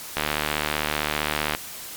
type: click train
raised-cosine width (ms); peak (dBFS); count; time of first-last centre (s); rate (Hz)
0.3; -6; 105; 0.17-1.549; 75.4
effects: white hiss -37 dBFS RMS until 1.96 s + MP3 96 kbps